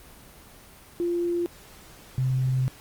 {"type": "tone pair in turn", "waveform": "sine", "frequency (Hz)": [346.3, 129.72], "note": ["F4", "C3"], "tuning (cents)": [-15, -15], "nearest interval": "octave + perfect fourth", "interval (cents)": 1700, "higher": "first", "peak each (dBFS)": [-23, -21], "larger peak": "second", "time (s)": [[1, 1.46], [2.18, 2.68]], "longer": "second", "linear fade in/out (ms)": 0, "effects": ["pink hiss -49 dBFS RMS until 2.8 s", "Opus 24 kbps"]}